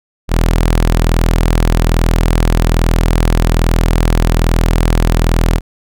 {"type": "tone", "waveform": "sawtooth", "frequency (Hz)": 41.2, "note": "E1", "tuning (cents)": 0, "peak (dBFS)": -5, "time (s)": [0.28, 5.61], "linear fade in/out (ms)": 50, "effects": []}